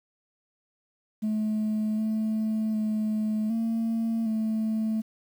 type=tone with pitch steps; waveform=sine; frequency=215.2 / 218.3 / 215.4 / 226.8 / 219.6 Hz; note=A3 / A3 / A3 / A#3 / A3; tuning=-38 / -13 / -37 / -47 / -3 cents; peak=-22 dBFS; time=1.22-5.02 s; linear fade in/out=20 ms; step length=760 ms; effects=tanh soft clip ceiling -23 dBFS + 9-bit